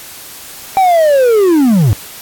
triangle linear sweep, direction down, 784 to 92.5 Hz, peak -4 dBFS, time 0.77-1.93 s, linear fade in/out 0 ms, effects white hiss -31 dBFS RMS until 2.21 s + AAC 64 kbps

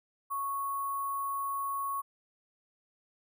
sine tone with sample-and-hold, 1105 Hz, C#6, 6 cents flat, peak -31 dBFS, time 0.3-2.02 s, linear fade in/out 20 ms, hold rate 11025 Hz, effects none

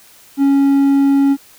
triangle tone, 277.2 Hz, C#4, in tune, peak -7 dBFS, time 0.37-1.37 s, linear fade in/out 50 ms, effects white hiss -45 dBFS RMS until 1.58 s

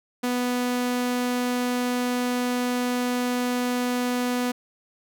sawtooth tone, 246.9 Hz, B3, in tune, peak -19 dBFS, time 0.23-4.52 s, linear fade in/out 10 ms, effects none

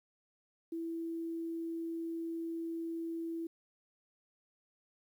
sine tone with quantisation, 331.1 Hz, E4, 8 cents sharp, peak -36 dBFS, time 0.72-3.47 s, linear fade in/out 5 ms, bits 11, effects none

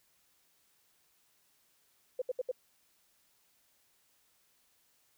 sine tone bursts, 507 Hz, B4, 45 cents sharp, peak -30 dBFS, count 4, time 2.19-2.515 s, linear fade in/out 5 ms, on 28 ms, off 71 ms, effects white hiss -71 dBFS RMS until 5.17 s

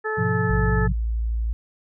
harmonic tone, 433.9 Hz, A4, 24 cents flat, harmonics 1 / 2 / 3 / 4, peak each -26 / -32 / -31 / -28 dBFS, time 0.04-0.88 s, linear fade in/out 20 ms
sine chord, F diminished, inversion first, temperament equal with one note detuned, 103.83 / 125.12 / 174.61 Hz, Ab2 / Cb3 / F3, 0 / +23 / 0 cents, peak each -25 dBFS, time 0.17-0.93 s, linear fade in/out 20 ms
sine tone, 56.3 Hz, A1, 40 cents sharp, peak -21 dBFS, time 0.5-1.53 s, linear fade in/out 0 ms
effects none

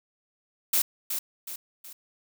blue noise with echo, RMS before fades -23 dBFS, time 0.73-0.82 s, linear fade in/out 5 ms, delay 370 ms, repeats 3, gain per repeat -7 dB, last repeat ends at 1.93 s, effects none

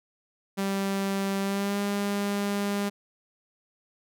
sawtooth tone with pitch glide, 196 to 202 Hz, G3 to G#3, 0 to -48 cents, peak -22 dBFS, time 0.57-2.9 s, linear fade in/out 20 ms, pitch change +52 cents, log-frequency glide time 1.41-1.78 s, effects none

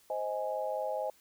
sine chord, Ab major, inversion first, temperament equal with one note detuned, 523.3 / 627.7 / 830.6 Hz, C5 / Eb5 / Ab5, 0 / +15 / 0 cents, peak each -36 / -35 / -37 dBFS, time 0.1-1.1 s, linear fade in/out 2 ms, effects white hiss -64 dBFS RMS until 1.2 s

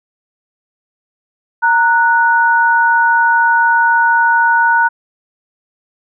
sine tone pair together, 926 / 1473 Hz, A#5 / F#6, -12 / -8 cents, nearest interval minor sixth, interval 804 cents, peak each -11 dBFS, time 1.62-4.89 s, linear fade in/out 20 ms, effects none

